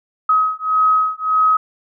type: beating tone pair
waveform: sine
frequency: 1269 / 1270.7 Hz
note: D#6 / D#6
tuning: +34 / +36 cents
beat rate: 1.7 Hz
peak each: -16 dBFS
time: 0.29-1.57 s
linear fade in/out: 5 ms
effects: none